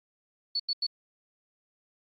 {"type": "tone bursts", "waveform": "sine", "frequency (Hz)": 4435, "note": "C#8", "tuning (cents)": 0, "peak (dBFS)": -26, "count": 3, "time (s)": [0.55, 0.867], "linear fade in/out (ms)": 5, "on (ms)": 47, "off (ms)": 88, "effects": ["AAC 32 kbps"]}